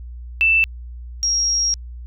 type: tone pair in turn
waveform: sine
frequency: 2656 / 5607 Hz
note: E7 / F8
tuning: +12 / +6 cents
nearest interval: octave + minor second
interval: 1294 cents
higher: second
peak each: -12 / -16 dBFS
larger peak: first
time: 0.41-0.64 / 1.23-1.74 s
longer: second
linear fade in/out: 0 ms
effects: added 60 Hz sine -31 dBFS peak until 2.06 s